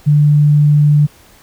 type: tone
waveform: sine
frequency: 147.8 Hz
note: D3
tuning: 11 cents sharp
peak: -6 dBFS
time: 0.06-1.07 s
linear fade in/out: 20 ms
effects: pink hiss -45 dBFS RMS until 1.42 s